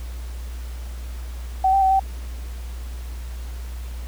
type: tone with pitch steps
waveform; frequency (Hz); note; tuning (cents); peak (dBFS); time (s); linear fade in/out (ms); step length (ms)
sine; 761 / 781 / 763 / 773; F#5 / G5 / G5 / G5; +48 / -7 / -47 / -24; -14; 1.64-1.996; 5; 89
effects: added 60 Hz sine -29 dBFS peak until 4.07 s + pink hiss -45 dBFS RMS until 4.07 s